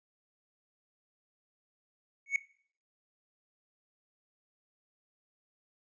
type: tone with exponential growth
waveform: triangle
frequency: 2217 Hz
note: C#7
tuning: in tune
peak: -20 dBFS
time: 2.26-2.36 s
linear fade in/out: 2 ms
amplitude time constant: 20 ms
effects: noise-tail reverb RT60 0.5 s tail -19 dB re dry + resampled to 16000 Hz